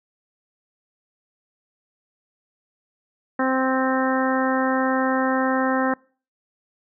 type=harmonic tone; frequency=261.6 Hz; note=C4; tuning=in tune; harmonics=1 / 2 / 3 / 4 / 5 / 6 / 7; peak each=-22 / -25 / -27 / -28 / -29 / -30 / -30 dBFS; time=3.39-5.94 s; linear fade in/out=5 ms; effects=noise-tail reverb RT60 0.4 s tail -25 dB re dry